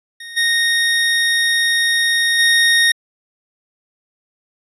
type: tone with level steps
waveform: 25% pulse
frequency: 1858 Hz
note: A#6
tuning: 6 cents flat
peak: -27 / -10 / -7 dBFS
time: 0.2-2.92 s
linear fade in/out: 5 ms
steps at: 0.36 / 2.38 s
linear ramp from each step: 20 ms
effects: resampled to 24000 Hz